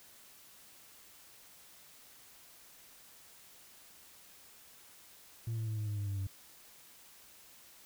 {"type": "tone with pitch steps", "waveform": "sine", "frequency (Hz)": [114.2, 111.53, 108.92, 106.37, 103.88, 101.45, 99.07, 96.75], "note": ["A#2", "A2", "A2", "G#2", "G#2", "G#2", "G2", "G2"], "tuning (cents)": [-35, 24, -17, 42, 1, -40, 19, -22], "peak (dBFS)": -31, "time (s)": [5.47, 6.27], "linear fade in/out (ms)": 5, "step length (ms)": 100, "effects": ["tanh soft clip ceiling -33 dBFS", "white hiss -58 dBFS RMS until 7.85 s"]}